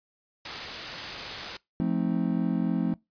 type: noise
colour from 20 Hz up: white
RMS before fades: -34 dBFS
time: 0.45-1.57 s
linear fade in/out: 5 ms
type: chord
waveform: triangle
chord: F dominant seventh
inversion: none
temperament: just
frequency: 174.61 / 218.3 / 261.9 / 314.3 Hz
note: F3 / A3 / C4 / Eb4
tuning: 0 / -13 / +2 / +18 cents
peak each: -26 / -27 / -28 / -32 dBFS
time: 1.8-2.94 s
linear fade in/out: 0 ms
effects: noise-tail reverb RT60 0.2 s tail -23 dB re dry + resampled to 11025 Hz